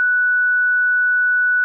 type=tone; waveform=sine; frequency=1480 Hz; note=F#6; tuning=in tune; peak=-13 dBFS; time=0-1.64 s; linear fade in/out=0 ms; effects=none